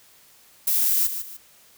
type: noise with echo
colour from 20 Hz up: violet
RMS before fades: -21 dBFS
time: 0.67-1.07 s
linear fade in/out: 5 ms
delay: 150 ms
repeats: 2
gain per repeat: -9 dB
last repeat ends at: 1.37 s
effects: white hiss -54 dBFS RMS until 1.77 s